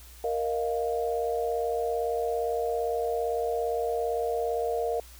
sine chord, Bb suspended fourth, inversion none, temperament just, 466.2 / 621.6 / 699.2 Hz, Bb4 / Eb5 / F5, 0 / -2 / +2 cents, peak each -28 / -33 / -31 dBFS, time 0.24-5 s, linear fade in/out 2 ms, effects added 60 Hz sine -48 dBFS peak until 5.19 s + white hiss -52 dBFS RMS until 5.19 s

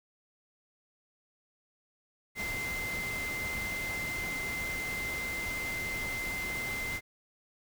sine tone in noise, 2076 Hz, C7, 14 cents flat, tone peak -34 dBFS, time 2.35-7.01 s, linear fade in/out 50 ms, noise pink, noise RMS -40 dBFS, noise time 2.35-7.01 s, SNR +3 dB, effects none

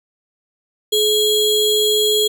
square ring-modulated tone, 1864.7 Hz, A#6, in tune, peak -11 dBFS, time 0.92-2.28 s, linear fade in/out 10 ms, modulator 1440 Hz, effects none

